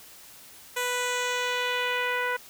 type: tone with low-pass filter sweep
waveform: 10% pulse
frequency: 493.9 Hz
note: B4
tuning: in tune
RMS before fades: -28 dBFS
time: 0.76-2.37 s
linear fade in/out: 10 ms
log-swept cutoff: 12000 to 1700 Hz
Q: 1.4
effects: white hiss -49 dBFS RMS until 2.49 s